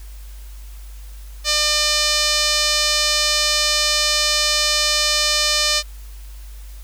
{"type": "tone with band-pass filter", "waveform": "sawtooth", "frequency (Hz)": 600, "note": "D5", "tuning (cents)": 37, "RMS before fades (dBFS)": -18, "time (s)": [1.44, 5.83], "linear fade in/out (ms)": 50, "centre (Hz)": 4900, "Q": 1.7, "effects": ["added 50 Hz sine -33 dBFS peak until 6.83 s", "white hiss -48 dBFS RMS until 6.83 s"]}